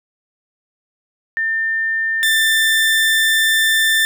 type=tone pair in turn; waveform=sine / 30% pulse; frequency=1800 / 1780.4 Hz; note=A6 / A6; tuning=+39 / +20 cents; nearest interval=unison; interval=19 cents; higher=first; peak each=-16 / -10 dBFS; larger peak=second; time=1.37-2.23 / 2.23-4.05 s; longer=second; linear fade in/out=0 ms; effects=none